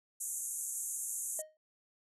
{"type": "band-pass noise", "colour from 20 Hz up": "pink", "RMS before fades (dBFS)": -39, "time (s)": [0.2, 1.42], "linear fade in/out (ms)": 10, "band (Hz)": [6500, 12000], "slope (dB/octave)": 96}
{"type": "tone with exponential decay", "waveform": "triangle", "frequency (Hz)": 622.3, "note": "D#5", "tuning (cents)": 0, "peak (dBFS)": -35, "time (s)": [1.39, 1.57], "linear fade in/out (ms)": 1, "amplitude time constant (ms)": 39}
{"effects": []}